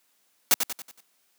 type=noise with echo; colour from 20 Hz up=white; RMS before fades=-18 dBFS; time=0.51-0.54 s; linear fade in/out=0 ms; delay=93 ms; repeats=5; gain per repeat=-7 dB; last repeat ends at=1.005 s; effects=white hiss -68 dBFS RMS until 1.38 s + high-pass 200 Hz 12 dB/octave